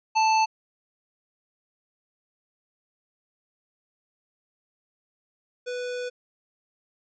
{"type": "tone pair in turn", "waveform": "square", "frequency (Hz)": [880, 493.9], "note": ["A5", "B4"], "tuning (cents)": [0, 0], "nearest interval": "minor seventh", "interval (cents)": 1000, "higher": "first", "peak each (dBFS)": [-19, -30], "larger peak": "first", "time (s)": [[0.15, 0.46], [5.66, 6.1]], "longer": "second", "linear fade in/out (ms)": 20, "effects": ["resampled to 16000 Hz"]}